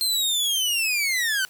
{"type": "linear sweep", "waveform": "sawtooth", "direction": "down", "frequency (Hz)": [4195, 1480], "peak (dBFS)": -18, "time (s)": [0.01, 1.45], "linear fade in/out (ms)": 0, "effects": ["white hiss -51 dBFS RMS until 1.49 s"]}